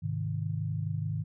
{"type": "chord", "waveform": "sine", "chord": "Ab major", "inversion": "none", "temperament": "equal", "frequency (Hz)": [103.83, 130.81, 155.56], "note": ["Ab2", "C3", "Eb3"], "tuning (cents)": [0, 0, 0], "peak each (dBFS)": [-33, -37, -33], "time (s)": [0.02, 1.24], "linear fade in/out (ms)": 20, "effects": []}